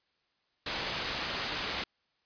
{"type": "low-pass noise", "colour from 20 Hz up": "white", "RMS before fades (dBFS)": -35, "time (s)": [0.66, 1.84], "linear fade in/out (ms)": 5, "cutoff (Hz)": 4600, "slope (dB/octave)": 12, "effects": ["white hiss -75 dBFS RMS until 2.25 s", "resampled to 11025 Hz"]}